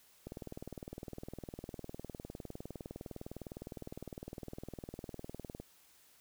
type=click train; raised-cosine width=2 ms; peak=-30 dBFS; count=106; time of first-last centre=0.27-5.6 s; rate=19.7 Hz; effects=white hiss -65 dBFS RMS until 6.2 s